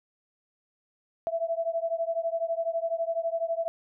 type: beating tone pair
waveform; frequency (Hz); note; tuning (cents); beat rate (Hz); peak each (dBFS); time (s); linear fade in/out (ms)
sine; 659.3 / 671.3; E5 / E5; 0 / +31; 12; -29 / -30; 1.27-3.68; 0
effects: none